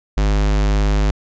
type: tone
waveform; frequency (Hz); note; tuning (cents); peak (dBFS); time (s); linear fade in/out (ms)
square; 51; G#1; -31; -14; 0.17-1.11; 5
effects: resampled to 16000 Hz